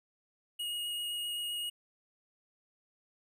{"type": "tone with vibrato", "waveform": "square", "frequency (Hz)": 2878, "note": "F#7", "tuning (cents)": -49, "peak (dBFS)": -35, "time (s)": [0.59, 1.7], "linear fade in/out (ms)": 10, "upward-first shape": "sine", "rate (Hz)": 7.7, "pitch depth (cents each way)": 9, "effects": []}